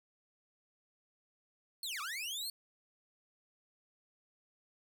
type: linear two-way sweep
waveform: sawtooth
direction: down then up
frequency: 4435 to 1100 to 4435 Hz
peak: -35 dBFS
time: 1.83-2.5 s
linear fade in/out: 2 ms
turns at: 2.01 s
effects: none